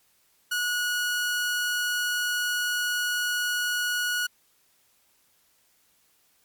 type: tone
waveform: sawtooth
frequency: 1458 Hz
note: F#6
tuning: 26 cents flat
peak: -21 dBFS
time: 0.51-4.27 s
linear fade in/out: 10 ms
effects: white hiss -65 dBFS RMS until 6.44 s + MP3 96 kbps